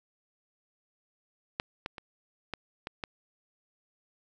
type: clicks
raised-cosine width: 0.3 ms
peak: -13 / -18 / -25 / -18 / -20 / -18 dBFS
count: 6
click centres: 1.599 / 1.861 / 1.982 / 2.537 / 2.871 / 3.038 s
effects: none